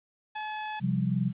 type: tone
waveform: sawtooth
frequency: 856 Hz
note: A5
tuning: 48 cents flat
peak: -29 dBFS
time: 0.35-0.8 s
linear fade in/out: 10 ms
type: chord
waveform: sine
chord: C suspended fourth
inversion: none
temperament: equal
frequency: 130.81 / 174.61 / 196 Hz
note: C3 / F3 / G3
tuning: 0 / 0 / 0 cents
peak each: -29 dBFS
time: 0.8-1.33 s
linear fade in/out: 50 ms
effects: resampled to 8000 Hz + 10-bit